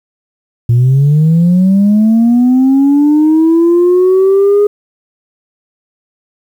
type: linear sweep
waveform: sine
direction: up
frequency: 115.7 to 415.3 Hz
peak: -3 dBFS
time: 0.69-4.67 s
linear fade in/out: 5 ms
effects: tanh soft clip ceiling -3 dBFS + 7-bit